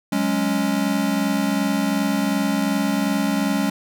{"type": "chord", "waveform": "square", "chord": "F# suspended second", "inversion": "none", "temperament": "equal", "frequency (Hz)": [185, 207.7, 277.2], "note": ["F#3", "G#3", "C#4"], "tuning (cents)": [0, 0, 0], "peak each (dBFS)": [-27, -23, -23], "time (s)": [0.12, 3.7], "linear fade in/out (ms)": 5, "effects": []}